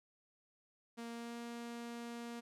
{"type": "tone with pitch glide", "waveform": "sawtooth", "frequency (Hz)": [233.1, 235.7], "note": ["A#3", "A#3"], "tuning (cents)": [0, 19], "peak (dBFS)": -40, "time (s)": [0.97, 2.41], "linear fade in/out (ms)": 20, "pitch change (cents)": 19, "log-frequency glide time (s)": [1.09, 1.37], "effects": ["low-pass 11000 Hz 12 dB/octave"]}